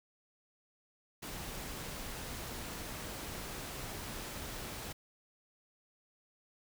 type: noise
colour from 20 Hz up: pink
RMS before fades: -43 dBFS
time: 1.22-4.93 s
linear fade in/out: 10 ms
effects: none